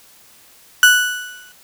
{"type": "tone with exponential decay", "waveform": "35% pulse", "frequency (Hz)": 1480, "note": "F#6", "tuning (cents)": 0, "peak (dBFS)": -3, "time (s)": [0.83, 1.52], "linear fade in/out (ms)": 1, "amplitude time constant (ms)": 150, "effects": ["white hiss -48 dBFS RMS until 1.63 s"]}